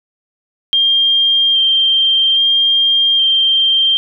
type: tone with vibrato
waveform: sine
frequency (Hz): 3182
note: G7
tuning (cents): +25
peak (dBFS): -9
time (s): 0.73-3.97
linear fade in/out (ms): 0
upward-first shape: square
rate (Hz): 0.61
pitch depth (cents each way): 11
effects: none

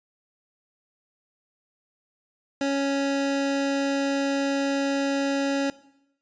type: tone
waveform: 25% pulse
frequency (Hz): 277.2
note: C#4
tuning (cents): 0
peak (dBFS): -19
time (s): 2.61-5.7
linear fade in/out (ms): 2
effects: noise-tail reverb RT60 0.8 s tail -19 dB re dry + resampled to 16000 Hz

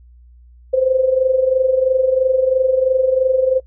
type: tone with amplitude modulation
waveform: sine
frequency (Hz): 520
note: C5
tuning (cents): -11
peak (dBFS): -9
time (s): 0.73-3.6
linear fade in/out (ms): 10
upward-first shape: sine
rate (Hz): 23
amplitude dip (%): 75
effects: noise-tail reverb RT60 0.1 s tail -17 dB re dry + added 60 Hz sine -42 dBFS peak until 3.66 s

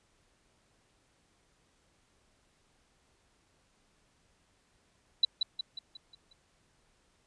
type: tone with echo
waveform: sine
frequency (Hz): 3962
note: B7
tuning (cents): +5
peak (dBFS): -19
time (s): 5.23-5.25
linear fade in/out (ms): 5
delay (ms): 180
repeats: 6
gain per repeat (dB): -6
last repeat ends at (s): 6.33
effects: pink hiss -70 dBFS RMS until 7.26 s + resampled to 22050 Hz

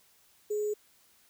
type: tone with sample-and-hold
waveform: sine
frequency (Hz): 420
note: G#4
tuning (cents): +19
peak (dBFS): -28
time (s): 0.5-0.74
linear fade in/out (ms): 10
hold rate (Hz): 7350
effects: white hiss -64 dBFS RMS until 1.29 s

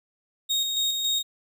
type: tone with tremolo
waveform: 35% pulse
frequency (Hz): 3729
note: A#7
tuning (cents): 0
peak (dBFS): -20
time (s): 0.49-1.23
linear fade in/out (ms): 20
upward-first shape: square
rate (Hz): 3.6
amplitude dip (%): 35
effects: none

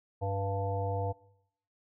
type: harmonic tone with a mistuned harmonic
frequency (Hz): 98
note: G2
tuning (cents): 0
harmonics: 1 / 3 / 5 / 7 / 9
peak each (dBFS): -32 / -46 / -36 / -37 / -40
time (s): 0.21-1.13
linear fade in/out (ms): 20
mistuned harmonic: 7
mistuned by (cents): +17
effects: noise-tail reverb RT60 0.8 s tail -23 dB re dry

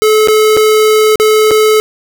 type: tone with dropouts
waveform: square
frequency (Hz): 431.4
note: A4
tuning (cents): -34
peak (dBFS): -6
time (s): 0.02-1.8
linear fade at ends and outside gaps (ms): 0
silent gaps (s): 0.274-0.284 / 0.567-0.572 / 1.157-1.199 / 1.509-1.514
effects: none

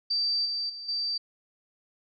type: tone with level steps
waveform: sine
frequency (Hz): 4656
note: D8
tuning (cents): -16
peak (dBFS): -24 / -28 / -37 / -27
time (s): 0.1-1.18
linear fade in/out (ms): 10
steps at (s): 0.45 / 0.69 / 0.88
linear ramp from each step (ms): 10
effects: none

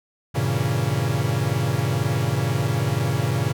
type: chord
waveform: 45% pulse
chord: G diminished seventh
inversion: none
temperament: equal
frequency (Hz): 98 / 116.54 / 138.59 / 164.81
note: G2 / Bb2 / Db3 / Fb3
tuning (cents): 0 / 0 / 0 / 0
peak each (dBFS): -28 / -24 / -24 / -30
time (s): 0.34-3.53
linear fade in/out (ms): 20
effects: none

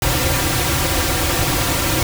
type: noise with comb filter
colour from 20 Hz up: pink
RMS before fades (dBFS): -18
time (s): 0.02-2.03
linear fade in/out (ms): 2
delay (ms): 4.7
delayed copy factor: -1
effects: none

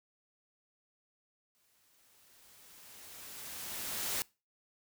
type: noise with exponential growth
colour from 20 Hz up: white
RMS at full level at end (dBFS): -34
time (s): 1.55-4.22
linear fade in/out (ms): 0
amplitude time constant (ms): 580
effects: noise-tail reverb RT60 0.3 s tail -24 dB re dry

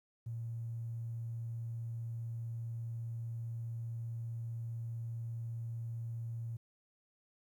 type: tone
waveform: triangle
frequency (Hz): 115.6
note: A#2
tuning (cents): -14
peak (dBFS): -34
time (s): 0.26-6.57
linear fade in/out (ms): 10
effects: tanh soft clip ceiling -36 dBFS + 12-bit

